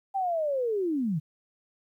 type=linear sweep; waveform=sine; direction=down; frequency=795 to 140 Hz; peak=-25 dBFS; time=0.14-1.2 s; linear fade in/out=20 ms; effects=11-bit